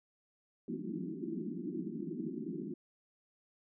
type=band-pass noise; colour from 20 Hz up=white; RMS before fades=-40 dBFS; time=0.68-2.74 s; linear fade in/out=2 ms; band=160 to 370 Hz; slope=96 dB/octave; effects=none